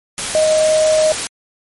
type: tone in noise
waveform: sine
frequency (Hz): 624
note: D#5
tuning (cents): +5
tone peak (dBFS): -10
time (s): 0.35-1.12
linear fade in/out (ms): 0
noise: white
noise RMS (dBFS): -21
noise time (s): 0.18-1.27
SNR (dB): +8
effects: MP3 48 kbps